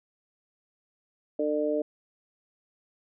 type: harmonic tone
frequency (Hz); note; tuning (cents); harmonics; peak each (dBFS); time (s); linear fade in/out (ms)
150; D3; +37; 2 / 3 / 4; -30 / -29 / -28; 1.39-1.82; 5
effects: none